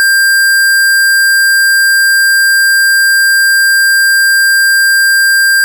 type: tone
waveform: square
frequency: 1590 Hz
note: G6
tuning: 24 cents sharp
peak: -6 dBFS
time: 0-5.64 s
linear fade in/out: 0 ms
effects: none